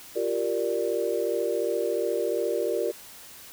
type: chord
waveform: sine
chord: G minor seventh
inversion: third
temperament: equal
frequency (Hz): 349.2 / 392 / 466.2 / 587.3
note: F4 / G4 / Bb4 / D5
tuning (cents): 0 / 0 / 0 / 0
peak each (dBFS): -31 / -30 / -28 / -30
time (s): 0.15-2.92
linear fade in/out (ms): 20
effects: white hiss -46 dBFS RMS until 3.52 s